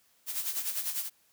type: noise with tremolo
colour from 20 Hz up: blue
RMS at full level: -31 dBFS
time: 0.26-1.1 s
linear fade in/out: 50 ms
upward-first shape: sine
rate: 10 Hz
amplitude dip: 65%
effects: white hiss -67 dBFS RMS until 1.32 s + high-pass 60 Hz 12 dB/octave